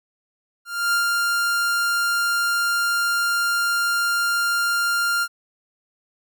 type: tone with ADSR envelope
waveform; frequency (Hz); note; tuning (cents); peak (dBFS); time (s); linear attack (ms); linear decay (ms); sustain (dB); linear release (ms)
45% pulse; 1396.9; F6; 0; -17; 0.65-5.28; 280; 110; -2; 55
effects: none